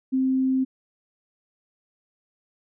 sine tone, 262 Hz, C4, 2 cents sharp, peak -19 dBFS, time 0.12-0.65 s, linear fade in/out 20 ms, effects none

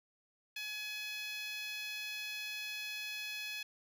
10% pulse tone with high-pass filter, 846 Hz, G#5, 32 cents sharp, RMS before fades -42 dBFS, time 0.56-3.63 s, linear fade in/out 5 ms, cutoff 2300 Hz, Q 2.3, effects none

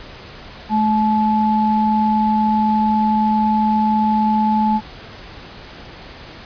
sine tone pair together, 215.5 / 862 Hz, A3 / A5, -36 / -36 cents, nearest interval 2 octaves, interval 2400 cents, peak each -16 dBFS, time 0.69-4.81 s, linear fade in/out 50 ms, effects pink hiss -37 dBFS RMS until 6.45 s + resampled to 11025 Hz

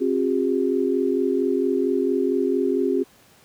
sine tone cluster, 267.5 / 360.6 / 405 Hz, C4 / F#4 / G#4, +38 / -45 / -43 cents, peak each -23 dBFS, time 0-3.04 s, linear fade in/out 20 ms, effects pink hiss -54 dBFS RMS until 3.44 s + high-pass 100 Hz 12 dB/octave

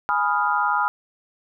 sine chord, F half-diminished seventh, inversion first, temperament equal, 830.6 / 987.8 / 1244.5 / 1396.9 Hz, Ab5 / Cb6 / Eb6 / F6, 0 / 0 / 0 / 0 cents, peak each -24 dBFS, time 0.09-0.88 s, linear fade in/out 0 ms, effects none

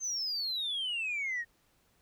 sine exponential sweep, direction down, 6340 to 1831 Hz, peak -30 dBFS, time 0-1.45 s, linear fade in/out 50 ms, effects tanh soft clip ceiling -29 dBFS + pink hiss -70 dBFS RMS until 2.01 s

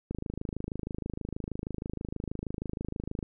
click train, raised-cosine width 3 ms, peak -21 dBFS, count 83, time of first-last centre 0.11-3.228 s, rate 26.3 Hz, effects none

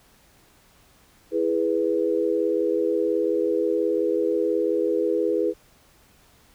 sine chord, E major, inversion none, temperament equal, 329.6 / 415.3 / 493.9 Hz, E4 / G#4 / B4, 0 / 0 / 0 cents, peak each -25 / -24 / -24 dBFS, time 1.31-5.54 s, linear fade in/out 50 ms, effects pink hiss -57 dBFS RMS until 6.54 s

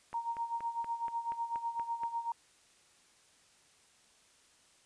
click train, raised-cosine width 0.5 ms, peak -32 dBFS, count 9, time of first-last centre 0.13-2.035 s, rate 4.2 Hz
sine tone with tremolo, 930 Hz, A#5, 4 cents flat, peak -31 dBFS, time 0.14-2.32 s, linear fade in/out 2 ms, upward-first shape sine, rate 8 Hz, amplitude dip 75%
effects white hiss -65 dBFS RMS until 4.85 s + resampled to 22050 Hz

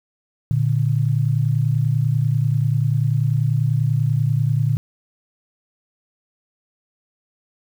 sine tone pair together, 116.36 / 146.6 Hz, A#2 / D3, -3 / -3 cents, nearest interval major third, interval 400 cents, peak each -18 / -19 dBFS, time 0.51-4.77 s, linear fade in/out 0 ms, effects 8-bit

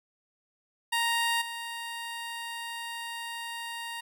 15% pulse tone with level steps, 932.3 Hz, A#5, in tune, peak -19 / -29 dBFS, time 0.92-4.01 s, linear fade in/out 10 ms, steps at 1.41 s, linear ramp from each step 10 ms, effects none

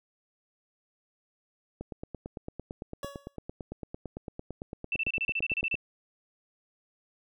click train, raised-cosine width 2 ms, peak -24 dBFS, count 36, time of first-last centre 1.81-5.743 s, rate 8.9 Hz
25% pulse tone with exponential decay, 562 Hz, C#5, 24 cents sharp, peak -31 dBFS, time 3.03-3.36 s, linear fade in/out 1 ms, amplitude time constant 70 ms
sine tone bursts, 2667 Hz, E7, 20 cents sharp, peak -27 dBFS, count 12, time 4.92-5.754 s, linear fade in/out 2 ms, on 42 ms, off 30 ms
effects none

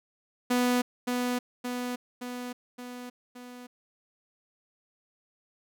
sawtooth tone with echo, 246.9 Hz, B3, in tune, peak -19 dBFS, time 0.5-0.82 s, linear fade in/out 10 ms, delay 570 ms, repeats 5, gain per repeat -4 dB, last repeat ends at 3.67 s, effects none

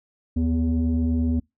sine tone pair together, 77.78 / 245.1 Hz, D#2 / B3, 0 / -13 cents, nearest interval octave + minor sixth, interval 1987 cents, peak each -20 dBFS, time 0.36-1.4 s, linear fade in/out 10 ms, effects noise-tail reverb RT60 0.2 s tail -26 dB re dry + tanh soft clip ceiling -16 dBFS

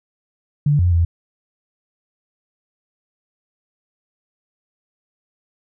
sine tone with pitch steps, 146.1 / 88.6 / 84.5 Hz, D3 / F2 / E2, -9 / +25 / +43 cents, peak -12 dBFS, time 0.66-1.05 s, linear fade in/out 5 ms, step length 130 ms, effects none

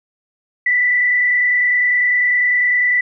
sine tone with frequency modulation, 1975.5 Hz, B6, in tune, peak -12 dBFS, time 0.66-3.01 s, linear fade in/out 5 ms, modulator 30 Hz, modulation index 1, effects none

